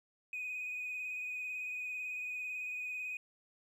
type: tone with vibrato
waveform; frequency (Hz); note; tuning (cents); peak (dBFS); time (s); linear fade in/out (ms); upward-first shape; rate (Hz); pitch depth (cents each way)
triangle; 2493; D#7; +3; -35; 0.33-3.17; 2; triangle; 18; 32
effects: tanh soft clip ceiling -34 dBFS